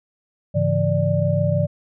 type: tone cluster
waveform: sine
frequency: 103.9 / 140.5 / 166.8 / 587 Hz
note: G#2 / C#3 / E3 / D5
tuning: +1 / +24 / +21 / -1 cents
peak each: -22 dBFS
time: 0.54-1.67 s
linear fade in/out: 20 ms
effects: none